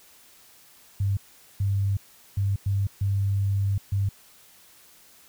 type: tone bursts at uneven times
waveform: sine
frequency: 99 Hz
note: G2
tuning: 18 cents sharp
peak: -21 dBFS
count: 6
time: 1-1.17 / 1.6-1.97 / 2.37-2.56 / 2.66-2.87 / 3.01-3.78 / 3.92-4.09 s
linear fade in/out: 5 ms
effects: white hiss -54 dBFS RMS until 5.28 s